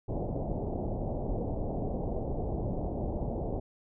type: low-pass noise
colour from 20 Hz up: pink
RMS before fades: -33 dBFS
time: 0.08-3.6 s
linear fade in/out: 10 ms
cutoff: 780 Hz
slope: 48 dB/octave
effects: none